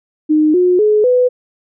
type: tone with pitch steps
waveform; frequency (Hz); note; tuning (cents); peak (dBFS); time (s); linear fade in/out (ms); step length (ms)
sine; 306.9 / 360.8 / 424.1 / 498.6; D#4 / F#4 / G#4 / B4; -24 / -44 / +36 / +16; -8; 0.29-1.29; 20; 250
effects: none